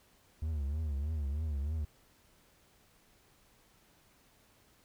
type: tone with vibrato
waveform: triangle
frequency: 74.2 Hz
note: D2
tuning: 18 cents sharp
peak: -30 dBFS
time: 0.42-1.85 s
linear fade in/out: 5 ms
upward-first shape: triangle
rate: 3.2 Hz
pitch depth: 160 cents each way
effects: pink hiss -66 dBFS RMS until 4.84 s

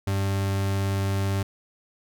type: tone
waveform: 40% pulse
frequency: 98 Hz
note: G2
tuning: in tune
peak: -22 dBFS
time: 0.07-1.43 s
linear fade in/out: 5 ms
effects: none

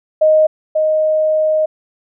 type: tone pair in turn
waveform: sine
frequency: 622.3 / 622.3 Hz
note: D#5 / D#5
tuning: 0 / 0 cents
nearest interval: unison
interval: 0 cents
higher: neither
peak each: -7 / -11 dBFS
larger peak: first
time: 0.21-0.47 / 0.75-1.66 s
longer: second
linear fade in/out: 10 ms
effects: none

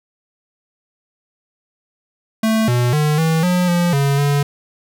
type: tone with pitch steps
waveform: square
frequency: 221.1 / 122.2 / 150.9 / 161.4 / 179.5 / 174.3 / 139.9 / 143.1 Hz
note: A3 / B2 / D3 / E3 / F3 / F3 / C#3 / D3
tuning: +9 / -18 / +47 / -36 / +48 / -3 / +16 / -45 cents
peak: -14 dBFS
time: 2.43-4.43 s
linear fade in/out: 5 ms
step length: 250 ms
effects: none

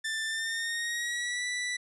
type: tone with pitch glide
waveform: sawtooth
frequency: 1775 to 1969.5 Hz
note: A6 to B6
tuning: +15 to -5 cents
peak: -27 dBFS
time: 0.04-1.77 s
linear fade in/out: 10 ms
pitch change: +180 cents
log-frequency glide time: 0.26-1.45 s
effects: resampled to 24000 Hz

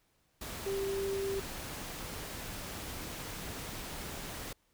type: tone in noise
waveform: sine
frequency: 392 Hz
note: G4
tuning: in tune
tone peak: -32 dBFS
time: 0.66-1.4 s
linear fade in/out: 5 ms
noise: pink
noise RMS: -42 dBFS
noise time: 0.41-4.53 s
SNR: +7 dB
effects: pink hiss -73 dBFS RMS until 4.73 s

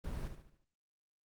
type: noise with echo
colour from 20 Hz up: brown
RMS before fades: -39 dBFS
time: 0.04-0.28 s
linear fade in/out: 5 ms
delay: 73 ms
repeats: 5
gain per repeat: -7 dB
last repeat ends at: 0.645 s
effects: Opus 24 kbps

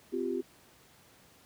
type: chord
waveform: sine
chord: C suspended fourth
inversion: none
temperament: equal with one note detuned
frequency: 257.7 / 349.2 / 392 Hz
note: C4 / F4 / G4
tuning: -26 / 0 / 0 cents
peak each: -36 / -34 / -34 dBFS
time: 0.12-0.42 s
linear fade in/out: 20 ms
effects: pink hiss -60 dBFS RMS until 1.45 s + high-pass 80 Hz 12 dB/octave

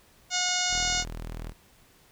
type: harmonic tone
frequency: 723 Hz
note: F#5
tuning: 40 cents flat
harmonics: 1 / 2 / 3 / 4 / 5 / 6 / 7 / 8 / 9 / 10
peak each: -34 / -34 / -34 / -34 / -34 / -34 / -34 / -34 / -34 / -34 dBFS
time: 0.3-1.05 s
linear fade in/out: 50 ms
type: clicks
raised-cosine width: 0.5 ms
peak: -35 dBFS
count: 7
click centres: 0.372 / 0.488 / 0.677 / 1.044 / 1.329 / 1.402 / 1.455 s
type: tone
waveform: sawtooth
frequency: 40.36 Hz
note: E1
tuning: 36 cents flat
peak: -31 dBFS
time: 0.69-1.54 s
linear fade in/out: 50 ms
effects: pink hiss -59 dBFS RMS until 2.11 s

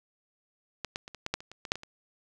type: clicks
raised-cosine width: 0.2 ms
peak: -16 / -16 / -26 / -26 / -15 / -11 / -28 / -28 / -22 / -8 / -21 / -27 dBFS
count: 12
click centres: 0.847 / 0.959 / 1.079 / 1.147 / 1.264 / 1.34 / 1.405 / 1.516 / 1.652 / 1.719 / 1.756 / 1.834 s
effects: none

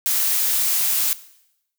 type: noise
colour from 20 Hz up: blue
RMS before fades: -20 dBFS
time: 0.06-1.13 s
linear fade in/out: 0 ms
effects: noise-tail reverb RT60 0.8 s tail -17 dB re dry

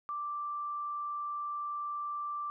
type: tone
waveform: sine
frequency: 1174.7 Hz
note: D6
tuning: in tune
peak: -34 dBFS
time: 0.09-2.5 s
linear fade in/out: 0 ms
effects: none

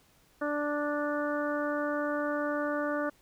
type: harmonic tone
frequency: 293.7 Hz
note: D4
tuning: in tune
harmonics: 1 / 2 / 3 / 4 / 5 / 6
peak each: -33 / -32 / -43 / -37 / -37 / -44 dBFS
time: 0.41-3.1 s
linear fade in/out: 10 ms
effects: pink hiss -64 dBFS RMS until 3.21 s

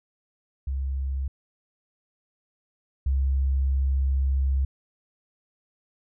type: tone pair in turn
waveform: sine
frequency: 67.3 / 67.3 Hz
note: C2 / C2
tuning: +49 / +49 cents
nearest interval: unison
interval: 0 cents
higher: neither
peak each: -25 / -20 dBFS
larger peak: second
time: 0.67-1.28 / 3.06-4.65 s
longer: second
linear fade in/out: 5 ms
effects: none

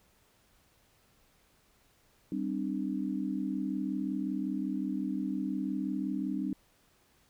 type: chord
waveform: sine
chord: G suspended fourth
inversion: none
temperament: equal with one note detuned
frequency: 196 / 261.6 / 301.1 Hz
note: G3 / C4 / D4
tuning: 0 / 0 / +43 cents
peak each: -35 / -35 / -35 dBFS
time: 2.32-6.53 s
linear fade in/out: 2 ms
effects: pink hiss -67 dBFS RMS until 7.29 s

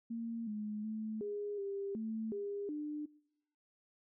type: tone with pitch steps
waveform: sine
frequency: 230.2 / 211.2 / 217.7 / 411.5 / 397 / 221.4 / 404.5 / 299 Hz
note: A#3 / G#3 / A3 / G#4 / G4 / A3 / G#4 / D4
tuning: -22 / +29 / -18 / -16 / +22 / +11 / -46 / +31 cents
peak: -37 dBFS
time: 0.1-3.06 s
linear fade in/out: 10 ms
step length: 370 ms
effects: noise-tail reverb RT60 0.9 s tail -25 dB re dry

